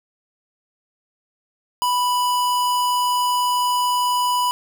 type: tone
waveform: square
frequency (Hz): 987.8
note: B5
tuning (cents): 0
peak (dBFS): -18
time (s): 1.82-4.51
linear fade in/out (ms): 0
effects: none

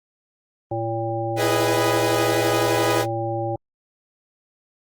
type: harmonic tone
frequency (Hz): 113.8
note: A#2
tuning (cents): -41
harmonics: 1 / 3 / 5 / 7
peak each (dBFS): -28 / -28 / -28 / -28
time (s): 0.71-3.56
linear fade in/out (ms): 5
type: chord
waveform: sawtooth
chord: E major seventh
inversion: none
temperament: equal with one note detuned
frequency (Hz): 329.6 / 413.9 / 493.9 / 622.3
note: E4 / G#4 / B4 / D#5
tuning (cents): 0 / -6 / 0 / 0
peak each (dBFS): -23 / -20 / -20 / -23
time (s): 1.36-3.06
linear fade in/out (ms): 50
effects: Opus 24 kbps

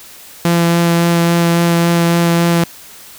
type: tone with vibrato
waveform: sawtooth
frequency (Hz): 170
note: F3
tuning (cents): -46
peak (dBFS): -6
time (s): 0.45-2.64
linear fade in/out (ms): 2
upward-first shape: sine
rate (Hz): 3.6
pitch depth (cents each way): 9
effects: white hiss -37 dBFS RMS until 3.18 s

